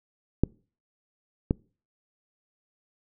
clicks, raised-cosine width 3 ms, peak -7 / -9 dBFS, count 2, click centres 0.436 / 1.509 s, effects noise-tail reverb RT60 0.4 s tail -26 dB re dry

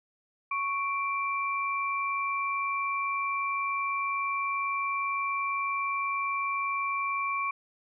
sine tone pair together, 1108.6 / 2349 Hz, C#6 / D7, 0 / 0 cents, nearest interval octave + minor second, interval 1300 cents, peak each -29 / -32 dBFS, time 0.51-7.51 s, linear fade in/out 5 ms, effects none

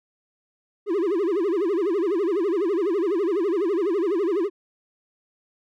triangle tone with vibrato, 370 Hz, F#4, in tune, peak -18 dBFS, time 0.86-4.5 s, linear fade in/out 50 ms, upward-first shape sine, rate 12 Hz, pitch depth 230 cents each way, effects none

